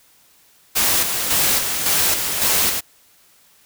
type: noise with tremolo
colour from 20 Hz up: white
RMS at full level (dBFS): -17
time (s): 0.75-2.81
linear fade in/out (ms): 20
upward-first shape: square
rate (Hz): 1.8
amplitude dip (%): 45
effects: white hiss -54 dBFS RMS until 3.65 s